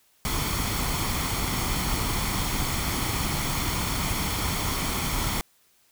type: noise with comb filter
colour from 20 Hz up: pink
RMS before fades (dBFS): -27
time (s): 0.25-5.41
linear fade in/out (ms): 0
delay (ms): 0.91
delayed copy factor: +0.5
effects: white hiss -63 dBFS RMS until 5.91 s